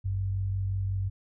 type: tone pair together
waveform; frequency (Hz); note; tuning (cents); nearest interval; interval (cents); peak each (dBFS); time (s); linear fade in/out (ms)
sine; 51.41 / 96.9; G#1 / G2; -17 / -20; major seventh; 1097; -36 / -27; 0.04-1.1; 20
effects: none